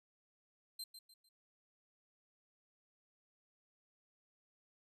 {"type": "tone with echo", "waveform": "sawtooth", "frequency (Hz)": 4133, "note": "C8", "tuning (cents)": -22, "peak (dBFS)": -40, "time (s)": [0.79, 0.84], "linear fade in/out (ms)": 5, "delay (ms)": 150, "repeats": 3, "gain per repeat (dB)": -9, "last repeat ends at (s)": 1.29, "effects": ["resampled to 32000 Hz"]}